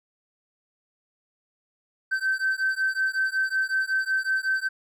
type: beating tone pair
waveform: triangle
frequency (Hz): 1543 / 1548.4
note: G6 / G6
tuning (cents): -28 / -22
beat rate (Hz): 5.4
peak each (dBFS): -23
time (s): 2.11-4.69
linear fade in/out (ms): 20
effects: tanh soft clip ceiling -17 dBFS